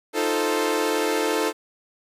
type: chord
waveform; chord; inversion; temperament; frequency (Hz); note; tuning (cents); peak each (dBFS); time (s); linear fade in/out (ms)
sawtooth; F dominant seventh; third; equal; 311.1 / 349.2 / 440 / 523.3; Eb4 / F4 / A4 / C5; 0 / 0 / 0 / 0; -23 / -25 / -20 / -25; 0.13-1.53; 50
effects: resampled to 32000 Hz + 9-bit